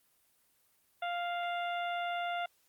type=harmonic tone; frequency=698.5 Hz; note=F5; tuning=in tune; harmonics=1 / 2 / 3 / 4 / 5; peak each=-34 / -40 / -44 / -46 / -48 dBFS; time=1.02-2.46 s; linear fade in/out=5 ms; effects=white hiss -71 dBFS RMS until 2.68 s + Opus 32 kbps